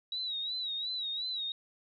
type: tone with vibrato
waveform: sine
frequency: 3865 Hz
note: B7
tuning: 38 cents flat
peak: -33 dBFS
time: 0.12-1.52 s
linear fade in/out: 2 ms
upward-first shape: sine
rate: 2.8 Hz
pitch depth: 82 cents each way
effects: none